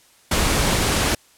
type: noise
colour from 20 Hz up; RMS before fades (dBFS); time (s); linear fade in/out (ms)
pink; -19; 0.31-1.15; 5
effects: white hiss -54 dBFS RMS until 1.37 s + low-pass 11000 Hz 12 dB/octave